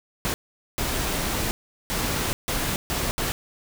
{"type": "noise bursts at uneven times", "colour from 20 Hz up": "pink", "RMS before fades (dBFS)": -26, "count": 6, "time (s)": [[0.25, 0.34], [0.78, 1.51], [1.9, 2.33], [2.48, 2.76], [2.9, 3.11], [3.18, 3.32]], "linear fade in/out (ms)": 0, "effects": []}